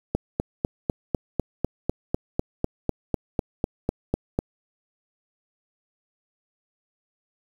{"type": "click train", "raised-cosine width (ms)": 2, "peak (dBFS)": -8, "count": 18, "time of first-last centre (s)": [0.15, 4.389], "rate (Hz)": 4.01, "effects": ["7-bit"]}